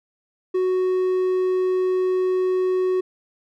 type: tone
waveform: triangle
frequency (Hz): 370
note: F#4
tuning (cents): 0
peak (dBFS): -16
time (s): 0.54-3.01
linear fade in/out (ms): 10
effects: none